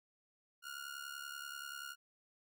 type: ring-modulated tone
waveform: sawtooth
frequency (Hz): 1423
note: F6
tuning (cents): +32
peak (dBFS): -38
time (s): 0.62-1.96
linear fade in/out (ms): 50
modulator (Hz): 35.2
effects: none